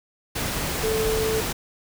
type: tone in noise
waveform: sine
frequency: 440 Hz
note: A4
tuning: in tune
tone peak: -22 dBFS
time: 0.83-1.41 s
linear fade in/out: 10 ms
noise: pink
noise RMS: -27 dBFS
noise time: 0.35-1.53 s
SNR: +2 dB
effects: none